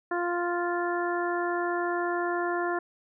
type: harmonic tone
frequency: 349.2 Hz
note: F4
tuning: in tune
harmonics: 1 / 2 / 3 / 4 / 5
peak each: -29 / -32 / -34 / -35 / -36 dBFS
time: 0.11-2.79 s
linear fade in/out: 5 ms
effects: none